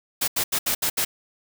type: noise bursts at uneven times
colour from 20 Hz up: white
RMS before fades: -23 dBFS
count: 6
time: 0.21-0.28 / 0.36-0.44 / 0.52-0.59 / 0.66-0.75 / 0.82-0.9 / 0.97-1.05 s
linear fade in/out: 10 ms
effects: none